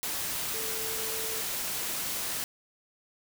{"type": "tone in noise", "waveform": "sine", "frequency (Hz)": 444.3, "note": "A4", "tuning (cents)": 17, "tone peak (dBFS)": -40, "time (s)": [0.54, 1.41], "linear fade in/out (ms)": 0, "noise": "white", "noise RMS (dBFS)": -33, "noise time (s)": [0.03, 2.44], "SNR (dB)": -10, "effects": []}